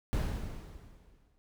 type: noise with exponential decay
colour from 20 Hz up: brown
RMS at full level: -29 dBFS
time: 0.13-1.38 s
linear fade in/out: 0 ms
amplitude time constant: 270 ms
effects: none